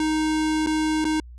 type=tone with dropouts; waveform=square; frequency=311.1 Hz; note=D#4; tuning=in tune; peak=-21 dBFS; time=0-1.2 s; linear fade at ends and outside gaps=2 ms; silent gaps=0.663-0.67 / 1.044-1.051 s; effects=added 60 Hz sine -39 dBFS peak until 1.38 s + resampled to 22050 Hz